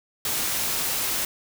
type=noise; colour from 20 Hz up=white; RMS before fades=-26 dBFS; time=0.25-1.25 s; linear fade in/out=2 ms; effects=none